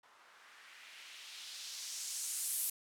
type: noise with low-pass filter sweep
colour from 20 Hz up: violet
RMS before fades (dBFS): -44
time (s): 0.03-2.7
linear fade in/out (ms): 5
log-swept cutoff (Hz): 1000 to 12000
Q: 1.5
effects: none